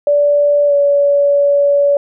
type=tone with pitch glide; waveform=sine; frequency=580 to 569.7 Hz; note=D5 to C#5; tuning=-22 to +47 cents; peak=-8 dBFS; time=0.07-1.97 s; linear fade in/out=2 ms; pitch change=-31 cents; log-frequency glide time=0.67-0.73 s; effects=none